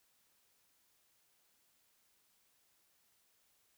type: silence
effects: white hiss -74 dBFS RMS until 3.77 s